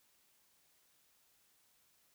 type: silence
effects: white hiss -72 dBFS RMS until 2.14 s